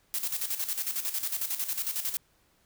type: noise with tremolo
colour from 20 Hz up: blue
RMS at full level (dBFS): -30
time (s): 0.14-2.17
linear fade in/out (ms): 0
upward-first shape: square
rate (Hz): 11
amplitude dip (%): 65
effects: pink hiss -67 dBFS RMS until 2.65 s